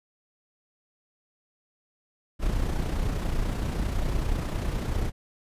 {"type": "noise with amplitude modulation", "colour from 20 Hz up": "brown", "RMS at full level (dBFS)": -25, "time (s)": [2.39, 5.12], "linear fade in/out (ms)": 50, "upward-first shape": "sine", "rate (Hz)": 30.1, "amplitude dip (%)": 45, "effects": ["resampled to 32000 Hz"]}